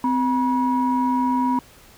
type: tone pair together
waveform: sine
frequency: 257.1 / 964 Hz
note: C4 / B5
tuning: -30 / -42 cents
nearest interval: octave + major seventh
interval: 2288 cents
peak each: -19 / -20 dBFS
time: 0.04-1.59 s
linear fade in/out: 2 ms
effects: tanh soft clip ceiling -11 dBFS + pink hiss -49 dBFS RMS until 1.97 s